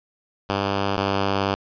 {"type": "tone pair in turn", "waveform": "5% pulse", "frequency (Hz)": [99, 98.37], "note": ["G2", "G2"], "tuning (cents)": [18, 7], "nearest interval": "unison", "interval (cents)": 11, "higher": "first", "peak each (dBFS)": [-10, -9], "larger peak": "second", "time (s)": [[0.49, 0.97], [0.97, 1.55]], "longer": "second", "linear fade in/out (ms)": 10, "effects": ["resampled to 11025 Hz", "8-bit"]}